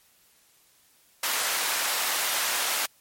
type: high-pass noise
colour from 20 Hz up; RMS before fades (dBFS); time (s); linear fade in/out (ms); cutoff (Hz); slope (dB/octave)
pink; -27; 1.23-2.86; 5; 900; 12
effects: white hiss -61 dBFS RMS until 3 s + MP3 64 kbps